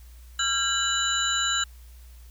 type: tone cluster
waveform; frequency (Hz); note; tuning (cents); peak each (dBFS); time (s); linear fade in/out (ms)
sine; 1364 / 1607 / 2964 / 3950 / 7070; F6 / G6 / F#7 / B7 / A8; -41 / +43 / +2 / 0 / +7; -29; 0.39-1.64; 5
effects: added 60 Hz sine -44 dBFS peak until 2.3 s + white hiss -58 dBFS RMS until 2.3 s